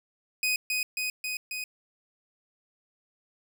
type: tone with echo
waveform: sawtooth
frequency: 2500 Hz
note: D#7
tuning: 8 cents sharp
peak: -21 dBFS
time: 0.43-0.56 s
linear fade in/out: 2 ms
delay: 270 ms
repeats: 4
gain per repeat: -2 dB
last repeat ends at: 1.64 s
effects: none